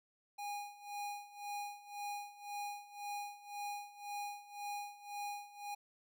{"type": "tone with tremolo", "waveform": "square", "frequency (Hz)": 819, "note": "G#5", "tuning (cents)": -24, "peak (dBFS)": -40, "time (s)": [0.38, 5.75], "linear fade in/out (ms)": 10, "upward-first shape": "sine", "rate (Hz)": 1.9, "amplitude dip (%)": 85, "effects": []}